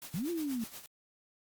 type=noise with tremolo; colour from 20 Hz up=white; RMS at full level=-45 dBFS; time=0.02-0.86 s; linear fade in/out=0 ms; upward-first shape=sine; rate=8.4 Hz; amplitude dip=70%
type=linear two-way sweep; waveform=sine; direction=up then down; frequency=141.3 to 354.9 to 216.8 Hz; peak=-32 dBFS; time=0.14-0.64 s; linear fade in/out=2 ms; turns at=0.3 s
effects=Opus 48 kbps